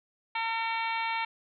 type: harmonic tone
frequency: 453.9 Hz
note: A#4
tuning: 46 cents flat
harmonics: 2 / 3 / 4 / 5 / 6 / 7 / 8 / 9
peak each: -31 / -39 / -40 / -34 / -40 / -45 / -44 / -46 dBFS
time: 0.35-1.25 s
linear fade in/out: 5 ms
effects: none